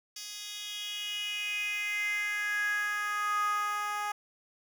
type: tone with high-pass filter sweep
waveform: 10% pulse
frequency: 415.3 Hz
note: G#4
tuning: in tune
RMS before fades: -33 dBFS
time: 0.16-4.12 s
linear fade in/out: 5 ms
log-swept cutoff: 4300 to 950 Hz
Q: 6.5
effects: none